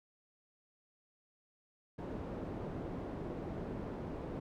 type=low-pass noise; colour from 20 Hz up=white; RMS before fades=-42 dBFS; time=1.98-4.4 s; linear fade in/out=10 ms; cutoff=410 Hz; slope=12 dB/octave; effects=none